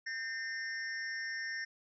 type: tone with amplitude modulation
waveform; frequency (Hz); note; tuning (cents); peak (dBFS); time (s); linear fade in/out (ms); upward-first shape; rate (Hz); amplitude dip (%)
square; 1822; A#6; -40; -34; 0.06-1.65; 10; sine; 242; 75
effects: resampled to 16000 Hz